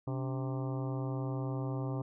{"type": "harmonic tone with a mistuned harmonic", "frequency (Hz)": 130.81, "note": "C3", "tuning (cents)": 0, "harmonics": [1, 2, 3, 4, 5, 6, 7, 8, 9], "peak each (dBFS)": [-34, -40, -44, -46, -48, -50, -51, -52, -53], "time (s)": [0.07, 2.02], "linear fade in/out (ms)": 5, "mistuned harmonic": 2, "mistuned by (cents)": 130, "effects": []}